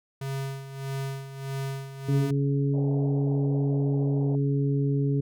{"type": "tone with tremolo", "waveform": "square", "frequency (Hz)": 136, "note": "C#3", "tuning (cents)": -33, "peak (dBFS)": -29, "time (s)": [0.21, 2.31], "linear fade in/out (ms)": 5, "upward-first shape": "sine", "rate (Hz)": 1.6, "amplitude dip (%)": 70}
{"type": "harmonic tone", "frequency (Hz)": 140, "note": "C#3", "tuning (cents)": 18, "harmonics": [1, 2, 3], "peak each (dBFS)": [-23, -29, -32], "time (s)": [2.08, 5.21], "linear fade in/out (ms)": 10}
{"type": "band-pass noise", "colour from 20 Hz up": "pink", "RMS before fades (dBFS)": -43, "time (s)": [2.73, 4.36], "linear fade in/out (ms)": 10, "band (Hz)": [430, 790], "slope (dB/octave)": 48}
{"effects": []}